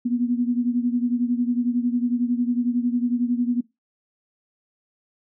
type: beating tone pair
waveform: sine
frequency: 240 / 251 Hz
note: B3 / B3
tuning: -49 / +28 cents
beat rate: 11 Hz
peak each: -21 / -25 dBFS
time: 0.05-3.61 s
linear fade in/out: 10 ms
effects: noise-tail reverb RT60 0.2 s tail -20 dB re dry